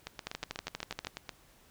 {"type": "two click trains", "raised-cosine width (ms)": 0.2, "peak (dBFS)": [-21, -18], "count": [11, 11], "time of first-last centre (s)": [[0.07, 1.292], [0.27, 1.07]], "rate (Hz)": [8.18, 12.5], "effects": ["pink hiss -62 dBFS RMS until 1.7 s"]}